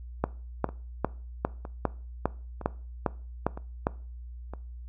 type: two click trains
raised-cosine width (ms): 1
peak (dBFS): -24 / -10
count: 5 / 10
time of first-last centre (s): 0.69-4.536 / 0.24-3.869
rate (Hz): 1.04 / 2.48
effects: noise-tail reverb RT60 0.4 s tail -20 dB re dry + added 60 Hz sine -39 dBFS peak until 4.88 s